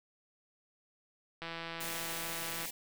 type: click train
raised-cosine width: 0.3 ms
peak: -25 dBFS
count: 206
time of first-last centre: 1.42-2.655 s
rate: 166 Hz
type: band-stop noise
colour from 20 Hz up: white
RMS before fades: -41 dBFS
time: 1.8-2.71 s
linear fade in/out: 10 ms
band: 1000 to 1700 Hz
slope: 96 dB/octave
effects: none